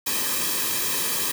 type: noise with comb filter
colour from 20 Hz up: white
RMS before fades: -25 dBFS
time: 0.06-1.32 s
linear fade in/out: 10 ms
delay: 1.4 ms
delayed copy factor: -0.8
effects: none